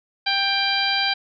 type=harmonic tone; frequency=790 Hz; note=G5; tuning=13 cents sharp; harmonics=1 / 2 / 3 / 4 / 5 / 6; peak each=-26 / -26 / -26 / -26 / -26 / -26 dBFS; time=0.26-1.14 s; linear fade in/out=10 ms; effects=none